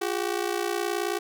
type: ring-modulated tone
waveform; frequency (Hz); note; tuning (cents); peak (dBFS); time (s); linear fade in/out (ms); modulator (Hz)
sawtooth; 380.1; F#4; +47; -19; 0.01-1.19; 10; 29.5
effects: none